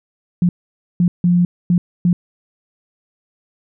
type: tone bursts at uneven times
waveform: sine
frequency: 176 Hz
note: F3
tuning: 14 cents sharp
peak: -10 dBFS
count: 5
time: 0.42-0.49 / 1-1.08 / 1.24-1.45 / 1.7-1.78 / 2.05-2.13 s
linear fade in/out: 2 ms
effects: none